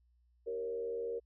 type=tone with frequency modulation; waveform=sine; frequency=466.2 Hz; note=A#4; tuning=in tune; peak=-35 dBFS; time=0.46-1.2 s; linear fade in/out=20 ms; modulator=80 Hz; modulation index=0.7; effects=added 60 Hz sine -67 dBFS peak until 1.25 s